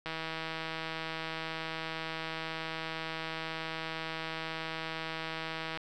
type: click train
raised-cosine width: 0.3 ms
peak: -21 dBFS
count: 921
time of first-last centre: 0.06-5.774 s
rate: 161 Hz
effects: none